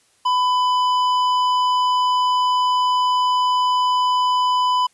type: tone with hard clipping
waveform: sine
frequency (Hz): 1000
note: B5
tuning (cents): +21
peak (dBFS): -17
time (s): 0.25-4.87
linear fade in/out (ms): 10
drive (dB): 9
effects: white hiss -59 dBFS RMS until 4.93 s + resampled to 24000 Hz